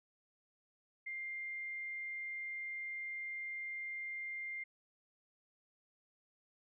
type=tone; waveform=sine; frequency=2100 Hz; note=C7; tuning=6 cents sharp; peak=-40 dBFS; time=1.06-4.64 s; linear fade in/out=10 ms; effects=none